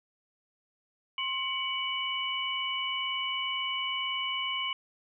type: tone cluster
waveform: sine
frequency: 1063 / 2261 / 2964 Hz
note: C6 / C#7 / F#7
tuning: +27 / +34 / +2 cents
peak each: -36 / -35 / -32 dBFS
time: 1.18-4.73 s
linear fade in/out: 2 ms
effects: none